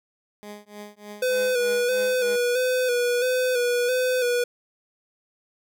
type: tone with tremolo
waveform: 15% pulse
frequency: 207.7 Hz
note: G#3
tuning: in tune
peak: -29 dBFS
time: 0.43-2.36 s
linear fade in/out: 0 ms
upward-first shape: triangle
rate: 3.3 Hz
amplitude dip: 100%
type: tone with vibrato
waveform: square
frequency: 496.3 Hz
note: B4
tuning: 8 cents sharp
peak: -21 dBFS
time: 1.22-4.44 s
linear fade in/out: 5 ms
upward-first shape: square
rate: 1.5 Hz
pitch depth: 36 cents each way
effects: none